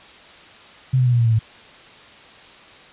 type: tone with pitch steps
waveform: sine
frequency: 130 / 126.52 / 123.13 / 119.83 / 116.62 / 113.5 / 110.46 Hz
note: C3 / B2 / B2 / A#2 / A#2 / A#2 / A2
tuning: -11 / +42 / -5 / +48 / +1 / -46 / +7 cents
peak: -13 dBFS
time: 0.93-1.392 s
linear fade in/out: 10 ms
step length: 66 ms
effects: white hiss -44 dBFS RMS until 2.92 s + resampled to 8000 Hz